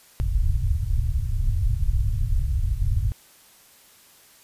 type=low-pass noise; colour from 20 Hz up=pink; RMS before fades=-22 dBFS; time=0.2-3.12 s; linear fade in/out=0 ms; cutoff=120 Hz; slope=48 dB/octave; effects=white hiss -53 dBFS RMS until 4.43 s + resampled to 32000 Hz